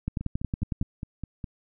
two click trains, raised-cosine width 5 ms, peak -21 / -15 dBFS, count 7 / 9, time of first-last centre 0.21-1.442 / 0.08-0.814 s, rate 4.87 / 10.9 Hz, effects none

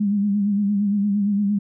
sine tone with vibrato, 203.2 Hz, G#3, 38 cents flat, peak -17 dBFS, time 0-1.59 s, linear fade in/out 10 ms, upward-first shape sine, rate 8.7 Hz, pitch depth 52 cents each way, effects none

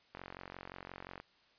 click train, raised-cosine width 0.5 ms, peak -30 dBFS, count 49, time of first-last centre 0.15-1.2 s, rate 45.7 Hz, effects white hiss -68 dBFS RMS until 1.58 s + resampled to 11025 Hz

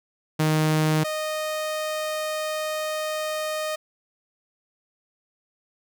sawtooth tone pair in turn, 155.56 / 618.7 Hz, D#3 / D#5, 0 / -10 cents, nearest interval 2 octaves, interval 2390 cents, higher second, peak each -15 / -22 dBFS, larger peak first, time 0.39-1.04 / 1.04-3.76 s, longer second, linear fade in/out 10 ms, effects none

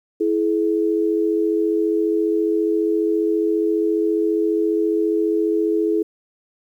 sine tone pair together, 329.6 / 424.3 Hz, E4 / G#4, 0 / +37 cents, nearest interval major third, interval 437 cents, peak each -19 dBFS, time 0.2-6.03 s, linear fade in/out 10 ms, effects 9-bit

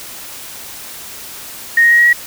sine tone with pitch steps, 1859 / 1873 / 1887.1 / 1901.4 / 1915.7 Hz, A#6 / A#6 / A#6 / A#6 / A#6, -5 / +8 / +21 / +34 / +47 cents, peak -6 dBFS, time 1.77-2.13 s, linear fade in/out 5 ms, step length 72 ms, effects white hiss -31 dBFS RMS until 2.26 s

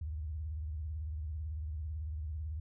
sine tone with vibrato, 76.8 Hz, D#2, 22 cents flat, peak -36 dBFS, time 0.01-2.6 s, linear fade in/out 5 ms, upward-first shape sine, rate 18 Hz, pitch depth 170 cents each way, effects none

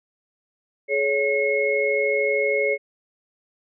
sine tone cluster, 424.1 / 557 / 2170 Hz, G#4 / C#5 / C#7, +36 / +8 / -37 cents, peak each -23 dBFS, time 0.88-2.78 s, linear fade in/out 50 ms, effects none

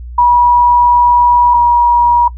sine tone pair in turn, 968 / 958 Hz, B5 / A#5, -35 / +47 cents, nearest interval unison, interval 18 cents, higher first, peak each -5 dBFS, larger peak neither, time 0.18-1.54 / 1.54-2.28 s, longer first, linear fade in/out 5 ms, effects noise-tail reverb RT60 0.1 s tail -20 dB re dry + added 60 Hz sine -24 dBFS peak until 2.37 s

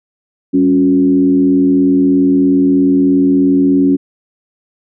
sine tone with frequency modulation, 277.2 Hz, C#4, in tune, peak -7 dBFS, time 0.53-3.97 s, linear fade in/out 20 ms, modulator 83.1 Hz, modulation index 0.67, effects none

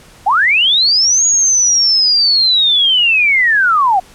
sine linear two-way sweep, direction up then down, 715 to 6750 to 715 Hz, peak -8 dBFS, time 0.26-4 s, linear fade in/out 10 ms, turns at 1.26 s, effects pink hiss -42 dBFS RMS until 4.14 s + low-pass 11000 Hz 12 dB/octave

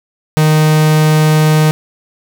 45% pulse tone, 154.7 Hz, D#3, 10 cents flat, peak -7 dBFS, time 0.37-1.71 s, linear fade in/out 0 ms, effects none

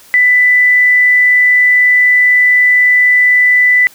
sine tone, 1989 Hz, B6, 12 cents sharp, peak -5 dBFS, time 0.14-3.87 s, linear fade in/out 0 ms, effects white hiss -41 dBFS RMS until 3.94 s

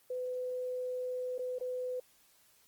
sine tone with dropouts, 503 Hz, B4, 32 cents sharp, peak -34 dBFS, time 0.1-2 s, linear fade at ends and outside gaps 5 ms, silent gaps 1.381-1.391 / 1.586-1.609 s, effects white hiss -66 dBFS RMS until 2.67 s + Opus 24 kbps

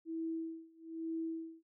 sine tone with tremolo, 326.1 Hz, E4, 19 cents flat, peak -35 dBFS, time 0.05-1.63 s, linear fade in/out 50 ms, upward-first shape sine, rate 1.1 Hz, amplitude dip 95%, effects none

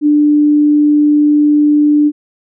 sine tone, 296.4 Hz, D4, 16 cents sharp, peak -6 dBFS, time 0.01-2.12 s, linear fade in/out 50 ms, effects none

